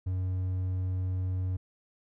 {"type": "tone", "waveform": "triangle", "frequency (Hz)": 92.5, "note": "F#2", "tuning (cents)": 0, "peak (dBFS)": -26, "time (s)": [0.06, 1.57], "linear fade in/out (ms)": 10, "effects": []}